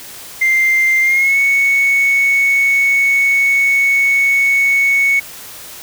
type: tone with pitch glide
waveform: sine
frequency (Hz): 2093 to 2217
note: C7 to C#7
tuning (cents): 0 to 0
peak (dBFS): -8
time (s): 0.41-5.2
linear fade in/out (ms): 10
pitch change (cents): +100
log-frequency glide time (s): 1.02-1.39
effects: tanh soft clip ceiling -7 dBFS + white hiss -33 dBFS RMS until 5.82 s